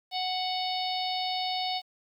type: harmonic tone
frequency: 740 Hz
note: F#5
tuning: in tune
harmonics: 1 / 3 / 4 / 5 / 6 / 7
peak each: -31 / -41 / -38 / -35 / -36 / -42 dBFS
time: 0.11-1.82 s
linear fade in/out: 50 ms
effects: 10-bit